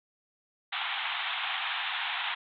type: band-pass noise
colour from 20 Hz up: white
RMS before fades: -33 dBFS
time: 0.72-2.35 s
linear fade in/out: 10 ms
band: 710 to 3700 Hz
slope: 96 dB/octave
effects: none